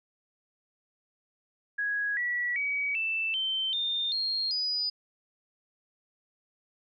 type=tone with pitch steps; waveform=sine; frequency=1661.2 / 1941.6 / 2269 / 2652 / 3100 / 3623 / 4235 / 4949 Hz; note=G#6 / B6 / C#7 / E7 / G7 / A7 / C8 / D#8; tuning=0 / -30 / +40 / +10 / -20 / +50 / +20 / -10 cents; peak=-27 dBFS; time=1.78-4.9 s; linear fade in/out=10 ms; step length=390 ms; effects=none